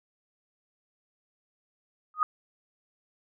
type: tone with exponential growth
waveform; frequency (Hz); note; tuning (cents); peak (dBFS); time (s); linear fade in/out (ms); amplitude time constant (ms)
sine; 1244.5; D#6; 0; -16; 2.14-2.23; 1; 19
effects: none